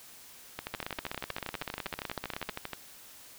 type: two click trains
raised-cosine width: 0.3 ms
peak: -19 / -18 dBFS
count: 28 / 29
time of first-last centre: 0.59-2.733 / 0.74-2.49 s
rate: 12.6 / 16 Hz
effects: white hiss -52 dBFS RMS until 3.38 s